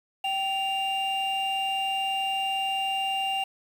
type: tone pair together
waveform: triangle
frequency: 775 / 2794 Hz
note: G5 / F7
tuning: -20 / 0 cents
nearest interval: octave + minor seventh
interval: 2220 cents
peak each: -26 / -27 dBFS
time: 0.24-3.44 s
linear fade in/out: 5 ms
effects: 8-bit